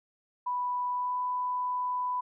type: tone with pitch glide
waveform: sine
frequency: 987.8 to 995.2 Hz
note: B5 to B5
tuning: 0 to +13 cents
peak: -28 dBFS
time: 0.46-2.21 s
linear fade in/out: 10 ms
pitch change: +13 cents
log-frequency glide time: 0.9-1.18 s
effects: none